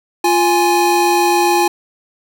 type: tone pair together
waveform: square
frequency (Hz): 349.2 / 830.5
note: F4 / G#5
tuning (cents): 0 / 0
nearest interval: octave + minor third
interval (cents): 1500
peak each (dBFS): -15 / -14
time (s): 0.24-1.68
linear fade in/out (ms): 5
effects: none